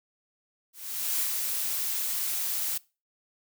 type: noise with ADSR envelope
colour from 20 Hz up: blue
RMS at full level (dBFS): -27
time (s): 0.73-2.78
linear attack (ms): 470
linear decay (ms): 79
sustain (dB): -3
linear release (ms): 7
effects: noise-tail reverb RT60 0.3 s tail -22 dB re dry